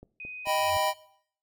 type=click train; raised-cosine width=2 ms; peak=-33 dBFS; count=3; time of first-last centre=0.03-0.472 s; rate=4.53 Hz
type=tone; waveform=sine; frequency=2500 Hz; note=D#7; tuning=8 cents sharp; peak=-38 dBFS; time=0.2-0.7 s; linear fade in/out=2 ms
type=chord; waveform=square; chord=Eb augmented; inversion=none; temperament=equal; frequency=622.3 / 784 / 987.8 Hz; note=Eb5 / G5 / B5; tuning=0 / 0 / 0 cents; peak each=-29 / -30 / -29 dBFS; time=0.45-0.94 s; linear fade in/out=50 ms
type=tone with exponential growth; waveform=sine; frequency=90.4 Hz; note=F#2; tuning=40 cents flat; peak=-35 dBFS; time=0.47-0.77 s; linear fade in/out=0 ms; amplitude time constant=64 ms
effects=noise-tail reverb RT60 0.6 s tail -18 dB re dry